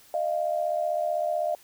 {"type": "tone pair together", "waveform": "sine", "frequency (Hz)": [614.2, 690], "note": ["D#5", "F5"], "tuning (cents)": [-23, -21], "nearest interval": "major second", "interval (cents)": 202, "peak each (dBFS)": -27, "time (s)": [0.14, 1.55], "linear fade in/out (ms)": 2, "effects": ["white hiss -55 dBFS RMS until 1.63 s"]}